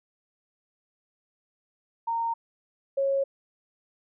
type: tone pair in turn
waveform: sine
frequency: 922 / 548.2 Hz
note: A#5 / C#5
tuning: -19 / -19 cents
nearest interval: major sixth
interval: 900 cents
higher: first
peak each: -25 / -22 dBFS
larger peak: second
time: 2.07-2.34 / 2.97-3.24 s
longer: neither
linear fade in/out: 10 ms
effects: none